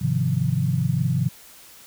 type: chord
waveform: sine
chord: F minor seventh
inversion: first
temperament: equal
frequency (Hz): 103.83 / 130.81 / 155.56 / 174.61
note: Ab2 / C3 / Eb3 / F3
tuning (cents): 0 / 0 / 0 / 0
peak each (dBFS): -28 / -22 / -25 / -26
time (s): 0.01-1.29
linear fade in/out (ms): 10
effects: white hiss -47 dBFS RMS until 1.86 s